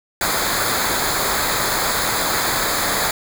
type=noise with comb filter; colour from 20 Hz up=pink; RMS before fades=-20 dBFS; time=0.21-3.11 s; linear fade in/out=2 ms; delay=0.35 ms; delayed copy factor=-0.75; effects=none